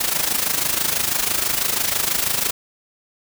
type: noise with amplitude modulation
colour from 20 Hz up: white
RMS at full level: -18 dBFS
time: 0-2.51 s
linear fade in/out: 10 ms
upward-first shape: sine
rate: 26.1 Hz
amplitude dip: 70%
effects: none